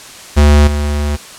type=tone with level steps; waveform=square; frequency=73.42 Hz; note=D2; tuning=in tune; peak=-5 / -14 dBFS; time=0.36-1.17 s; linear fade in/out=20 ms; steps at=0.67 s; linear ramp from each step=5 ms; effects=white hiss -33 dBFS RMS until 1.38 s + low-pass 9000 Hz 12 dB/octave